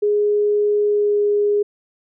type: tone with pitch glide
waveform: sine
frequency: 415.3 to 412.4 Hz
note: G#4 to G#4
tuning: 0 to -12 cents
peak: -14 dBFS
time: 0.02-1.63 s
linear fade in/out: 10 ms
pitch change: -12 cents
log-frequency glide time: 0.85-1.21 s
effects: none